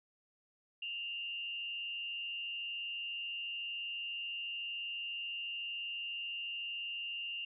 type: tone with frequency modulation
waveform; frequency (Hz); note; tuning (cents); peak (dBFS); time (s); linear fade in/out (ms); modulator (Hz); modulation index
sine; 2794; F7; 0; -38; 0.82-7.45; 5; 167; 0.43
effects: none